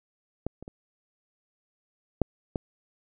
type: clicks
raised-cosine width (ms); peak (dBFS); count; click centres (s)
2; -16 / -28 / -27 / -8 / -15; 5; 0.466 / 0.626 / 0.679 / 2.217 / 2.558
effects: none